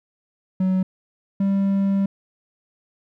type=tone pair in turn; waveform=triangle; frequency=187.1 / 196.44 Hz; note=F#3 / G3; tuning=+20 / +4 cents; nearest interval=minor second; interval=84 cents; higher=second; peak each=-15 dBFS; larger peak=neither; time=0.6-0.83 / 1.4-2.06 s; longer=second; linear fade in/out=5 ms; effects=none